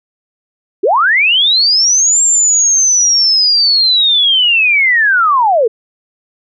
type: linear two-way sweep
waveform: sine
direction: up then down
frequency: 329.6 to 7459 to 418.9 Hz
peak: -7 dBFS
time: 0.83-5.68 s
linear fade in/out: 10 ms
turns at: 2.22 s
effects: none